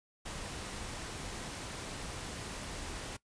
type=noise; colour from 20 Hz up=pink; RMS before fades=-42 dBFS; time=0.25-3.17 s; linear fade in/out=10 ms; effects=noise-tail reverb RT60 0.1 s tail -19 dB re dry + resampled to 22050 Hz